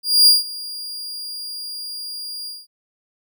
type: tone with ADSR envelope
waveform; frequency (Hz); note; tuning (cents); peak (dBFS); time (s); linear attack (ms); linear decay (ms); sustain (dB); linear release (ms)
40% pulse; 4818; D8; +43; -6; 0.03-2.67; 240; 160; -21; 200
effects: none